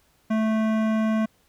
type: tone with hard clipping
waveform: sine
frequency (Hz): 219.3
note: A3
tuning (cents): -6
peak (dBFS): -22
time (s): 0.3-1.26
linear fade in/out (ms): 10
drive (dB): 16
effects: pink hiss -63 dBFS RMS until 1.48 s